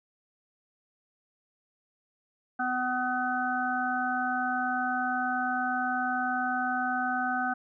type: harmonic tone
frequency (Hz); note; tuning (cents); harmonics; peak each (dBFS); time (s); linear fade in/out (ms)
251.6; B3; +32; 1 / 3 / 5 / 6; -34 / -30 / -35 / -31; 2.59-7.54; 10
effects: none